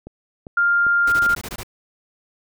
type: click train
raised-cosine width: 2 ms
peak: -22 dBFS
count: 4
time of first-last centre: 0.07-1.265 s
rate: 2.51 Hz
type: tone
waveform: sine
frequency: 1400 Hz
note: F6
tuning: 4 cents sharp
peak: -14 dBFS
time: 0.57-1.35 s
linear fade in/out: 5 ms
type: noise bursts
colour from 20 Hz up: pink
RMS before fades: -31 dBFS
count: 8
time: 1.07-1.633 s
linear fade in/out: 5 ms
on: 52 ms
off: 21 ms
effects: none